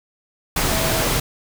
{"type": "tone in noise", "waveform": "sine", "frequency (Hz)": 650, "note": "E5", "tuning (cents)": -24, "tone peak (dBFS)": -26, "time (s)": [0.69, 1.04], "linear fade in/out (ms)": 5, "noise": "pink", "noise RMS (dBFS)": -20, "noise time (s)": [0.56, 1.2], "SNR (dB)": -9, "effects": []}